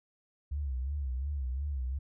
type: tone with vibrato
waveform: sine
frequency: 67.8 Hz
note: C#2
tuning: 38 cents flat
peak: -31 dBFS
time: 0.51-1.99 s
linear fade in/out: 10 ms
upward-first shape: sine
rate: 2.8 Hz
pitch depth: 140 cents each way
effects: none